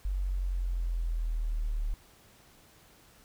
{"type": "linear sweep", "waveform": "sine", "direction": "down", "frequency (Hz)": [47.59, 36.57], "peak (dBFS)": -28, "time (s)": [0.05, 1.94], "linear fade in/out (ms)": 0, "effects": ["pink hiss -59 dBFS RMS until 3.24 s"]}